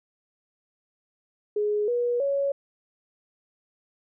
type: tone with pitch steps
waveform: sine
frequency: 417.9 / 482.8 / 557.8 Hz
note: G#4 / B4 / C#5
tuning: +11 / -39 / +11 cents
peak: -22 dBFS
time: 1.56-2.52 s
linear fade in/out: 5 ms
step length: 320 ms
effects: none